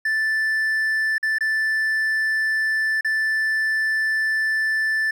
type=tone with dropouts; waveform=triangle; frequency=1760 Hz; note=A6; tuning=in tune; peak=-17 dBFS; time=0.05-5.11 s; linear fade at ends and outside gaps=5 ms; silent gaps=1.182-1.228 / 1.385-1.407 / 3.01-3.046 s; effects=none